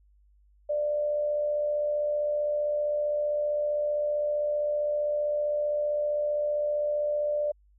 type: tone with amplitude modulation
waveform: sine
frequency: 592 Hz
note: D5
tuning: 14 cents sharp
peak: -23 dBFS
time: 0.69-7.52 s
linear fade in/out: 10 ms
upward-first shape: sine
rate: 75.4 Hz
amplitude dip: 35%
effects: added 50 Hz sine -58 dBFS peak until 7.78 s